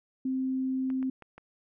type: tone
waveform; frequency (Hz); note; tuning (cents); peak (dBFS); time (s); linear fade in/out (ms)
sine; 261.5; C4; -1; -27; 0.25-1.1; 5
type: clicks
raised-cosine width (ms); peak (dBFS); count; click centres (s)
0.5; -32; 4; 0.902 / 1.028 / 1.223 / 1.38
effects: none